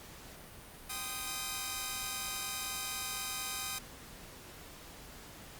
5% pulse chord, C minor, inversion second, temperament equal with one note detuned, 784 / 1029.7 / 1244.5 Hz, G5 / C6 / Eb6, 0 / -28 / 0 cents, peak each -31 / -32 / -27 dBFS, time 0.89-3.79 s, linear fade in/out 10 ms, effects pink hiss -51 dBFS RMS until 5.59 s + Opus 48 kbps

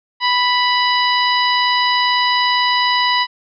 harmonic tone, 987.8 Hz, B5, in tune, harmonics 1 / 2 / 3 / 4 / 5, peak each -16 / -19 / -21 / -22 / -23 dBFS, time 0.2-3.27 s, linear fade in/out 50 ms, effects none

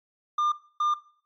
triangle tone bursts at uneven times, 1200 Hz, D6, 37 cents sharp, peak -20 dBFS, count 2, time 0.38-0.52 / 0.8-0.94 s, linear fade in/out 5 ms, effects noise-tail reverb RT60 0.5 s tail -18 dB re dry + MP3 32 kbps

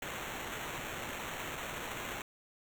white noise with sample-and-hold, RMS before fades -41 dBFS, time 0.02-2.22 s, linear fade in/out 2 ms, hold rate 4900 Hz, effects none

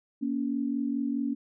sine tone pair together, 236.9 / 281.7 Hz, A#3 / C#4, +28 / +28 cents, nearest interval minor third, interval 300 cents, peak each -30 / -29 dBFS, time 0.21-1.35 s, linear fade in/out 20 ms, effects none

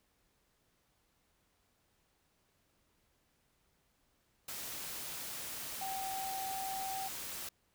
sine tone in noise, 770 Hz, G5, 31 cents flat, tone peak -38 dBFS, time 5.81-7.08 s, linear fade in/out 5 ms, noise white, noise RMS -43 dBFS, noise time 4.48-7.49 s, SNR +2 dB, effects pink hiss -75 dBFS RMS until 7.74 s

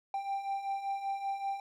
triangle beating tone pair, 784 / 789.2 Hz, G5 / G5, 0 / +11 cents, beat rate 5.2 Hz, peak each -38 / -32 dBFS, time 0.14-1.6 s, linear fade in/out 2 ms, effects none

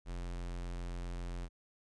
square tone, 43.75 Hz, F1, 4 cents sharp, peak -39 dBFS, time 0.05-1.49 s, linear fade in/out 50 ms, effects resampled to 22050 Hz

